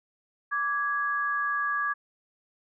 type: tone pair together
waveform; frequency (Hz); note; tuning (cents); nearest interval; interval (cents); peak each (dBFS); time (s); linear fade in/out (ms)
sine; 1164.2 / 1661.2; D6 / G#6; -15 / 0; tritone; 615; -28; 0.51-1.94; 20
effects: none